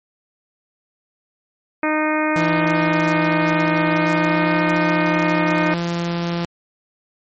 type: harmonic tone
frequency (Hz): 307.9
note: D#4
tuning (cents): -18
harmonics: 1 / 2 / 3 / 4 / 5 / 6 / 7 / 8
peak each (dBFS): -20 / -23 / -25 / -26 / -27 / -28 / -28 / -29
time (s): 1.83-5.74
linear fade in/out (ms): 2
type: tone with pitch glide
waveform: sawtooth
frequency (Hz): 166.3 to 171.17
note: E3 to F3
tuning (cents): +16 to -34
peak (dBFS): -16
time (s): 2.36-6.45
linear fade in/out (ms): 0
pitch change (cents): +50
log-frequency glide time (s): 3.8-4.64
effects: MP3 32 kbps